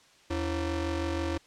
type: ring-modulated tone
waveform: 30% pulse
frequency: 207.8 Hz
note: G#3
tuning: 1 cent sharp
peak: -23 dBFS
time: 0.3-1.38 s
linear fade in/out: 10 ms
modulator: 127 Hz
effects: white hiss -59 dBFS RMS until 1.46 s + low-pass 6000 Hz 12 dB/octave